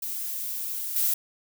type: noise with level steps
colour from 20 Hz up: violet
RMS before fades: -32 / -24 dBFS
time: 0.02-1.14 s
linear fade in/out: 5 ms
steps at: 0.96 s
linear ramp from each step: 2 ms
effects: none